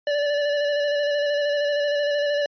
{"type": "tone with vibrato", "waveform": "square", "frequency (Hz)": 581, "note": "D5", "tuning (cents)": -19, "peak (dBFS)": -21, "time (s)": [0.07, 2.46], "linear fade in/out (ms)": 2, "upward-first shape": "square", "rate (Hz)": 13, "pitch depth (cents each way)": 18, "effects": ["resampled to 11025 Hz"]}